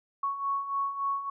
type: beating tone pair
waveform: sine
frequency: 1107 / 1110.5 Hz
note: C#6 / C#6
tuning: -3 / +3 cents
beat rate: 3.5 Hz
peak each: -35 / -29 dBFS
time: 0.23-1.3 s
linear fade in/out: 5 ms
effects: none